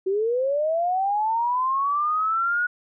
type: linear sweep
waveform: sine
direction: up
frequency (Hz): 370 to 1464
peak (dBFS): -20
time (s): 0.06-2.67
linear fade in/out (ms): 10
effects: none